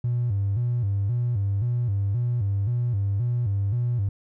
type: tone with vibrato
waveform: triangle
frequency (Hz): 109.7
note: A2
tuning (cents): -5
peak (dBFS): -18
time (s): 0.04-4.09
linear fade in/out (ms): 5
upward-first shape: square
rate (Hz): 1.9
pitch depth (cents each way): 170
effects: tanh soft clip ceiling -18 dBFS